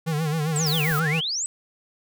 square tone with vibrato, 155.56 Hz, D#3, in tune, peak -23 dBFS, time 0.06-1.21 s, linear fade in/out 20 ms, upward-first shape sine, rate 7.5 Hz, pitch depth 98 cents each way
sine exponential two-way sweep, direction down then up, 8270 to 1236 to 8270 Hz, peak -24 dBFS, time 0.56-1.46 s, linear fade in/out 0 ms, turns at 0.98 s
violet noise, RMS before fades -32 dBFS, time 0.66-1 s, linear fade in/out 5 ms
brown noise with exponential decay, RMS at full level -38 dBFS, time 0.9-1.01 s, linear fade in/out 1 ms, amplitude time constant 22 ms
effects none

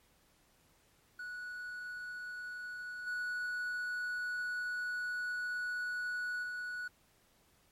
triangle tone with level steps, 1470 Hz, F#6, 12 cents flat, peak -39 / -33 / -36 dBFS, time 1.19-6.88 s, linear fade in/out 5 ms, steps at 3.06 / 6.42 s, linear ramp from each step 20 ms, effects pink hiss -69 dBFS RMS until 7.71 s + MP3 64 kbps

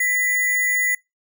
sine tone with sample-and-hold, 1985 Hz, B6, 8 cents sharp, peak -17 dBFS, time 0-0.95 s, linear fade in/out 5 ms, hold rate 8820 Hz, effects noise-tail reverb RT60 0.2 s tail -25 dB re dry

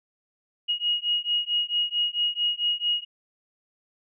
sine beating tone pair, 2882 / 2886.5 Hz, F#7 / F#7, -46 / -44 cents, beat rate 4.5 Hz, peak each -26 dBFS, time 0.68-3.05 s, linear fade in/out 20 ms, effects none

